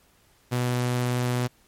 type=tone; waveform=sawtooth; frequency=123.47 Hz; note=B2; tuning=in tune; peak=-19 dBFS; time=0.51-1.48 s; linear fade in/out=20 ms; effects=pink hiss -61 dBFS RMS until 1.67 s + MP3 64 kbps